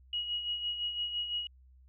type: tone with tremolo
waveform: sine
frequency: 2900 Hz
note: F#7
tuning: 35 cents flat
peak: -30 dBFS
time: 0.13-1.47 s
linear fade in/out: 2 ms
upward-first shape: sine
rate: 5.9 Hz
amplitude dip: 55%
effects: added 64 Hz sine -56 dBFS peak until 1.88 s